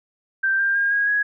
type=tone with pitch steps; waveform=sine; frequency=1568 / 1591.7 / 1615.8 / 1640.3 / 1665.1 Hz; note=G6 / G6 / G#6 / G#6 / G#6; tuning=0 / +26 / -48 / -22 / +4 cents; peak=-17 dBFS; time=0.43-1.23 s; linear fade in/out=10 ms; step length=160 ms; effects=none